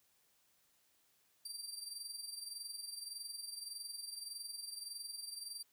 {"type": "tone with amplitude modulation", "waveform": "25% pulse", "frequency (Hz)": 4699, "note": "D8", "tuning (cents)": 0, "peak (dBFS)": -37, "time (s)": [1.45, 5.63], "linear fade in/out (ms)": 5, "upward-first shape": "sine", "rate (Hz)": 21.7, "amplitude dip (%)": 65, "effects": ["white hiss -74 dBFS RMS until 5.72 s"]}